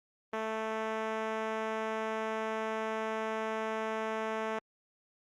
5% pulse tone with band-pass filter, 220 Hz, A3, in tune, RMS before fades -35 dBFS, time 0.33-4.59 s, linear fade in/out 5 ms, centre 500 Hz, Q 0.69, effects Opus 32 kbps

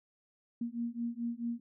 sine beating tone pair, 233.1 / 237.7 Hz, A#3 / A#3, 0 / +34 cents, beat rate 4.6 Hz, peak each -37 / -37 dBFS, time 0.61-1.6 s, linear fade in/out 5 ms, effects none

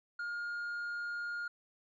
sine tone with tanh clipping, 1419 Hz, F6, 27 cents sharp, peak -37 dBFS, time 0.19-1.48 s, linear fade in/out 5 ms, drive 3 dB, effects none

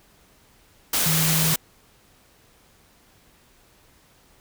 sine tone in noise, 159.1 Hz, D#3, 39 cents sharp, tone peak -22 dBFS, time 1.06-1.54 s, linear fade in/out 5 ms, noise white, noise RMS -22 dBFS, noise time 0.93-1.56 s, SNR -3 dB, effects pink hiss -57 dBFS RMS until 4.4 s

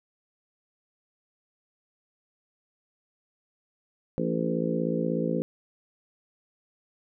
harmonic tone with a mistuned harmonic, 56.5 Hz, A1, 47 cents sharp, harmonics 3 / 4 / 5 / 6 / 7 / 8 / 9, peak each -30 / -31 / -33 / -36 / -35 / -34 / -32 dBFS, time 4.18-5.42 s, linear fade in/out 0 ms, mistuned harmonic 6, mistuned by -23 cents, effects none

